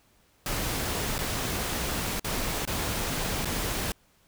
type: noise with dropouts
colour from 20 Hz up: pink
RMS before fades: -30 dBFS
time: 0.46-3.92 s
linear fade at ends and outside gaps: 1 ms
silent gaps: 1.181-1.189 / 2.196-2.245 / 2.652-2.675 / 3.447-3.455 s
effects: pink hiss -64 dBFS RMS until 4.27 s